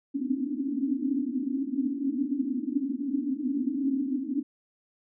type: band-pass noise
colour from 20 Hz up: white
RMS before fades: -29 dBFS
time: 0.14-4.43 s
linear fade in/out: 20 ms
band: 250 to 290 Hz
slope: 96 dB/octave
effects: none